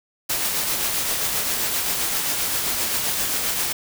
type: noise with tremolo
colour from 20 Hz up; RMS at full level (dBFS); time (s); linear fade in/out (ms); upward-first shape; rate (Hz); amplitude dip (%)
white; -22; 0.29-3.73; 10; triangle; 7.6; 35
effects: none